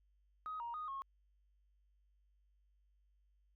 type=tone with pitch steps; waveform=sine; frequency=1258 / 941 / 1240 / 1087 Hz; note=D#6 / A#5 / D#6 / C#6; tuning=+19 / +16 / -6 / -34 cents; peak=-40 dBFS; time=0.46-1.02 s; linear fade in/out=0 ms; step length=140 ms; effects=tanh soft clip ceiling -36 dBFS + added 50 Hz sine -70 dBFS peak until 3.55 s